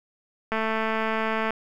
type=click train; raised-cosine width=0.5 ms; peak=-12 dBFS; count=219; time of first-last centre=0.52-1.506 s; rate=221 Hz; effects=9-bit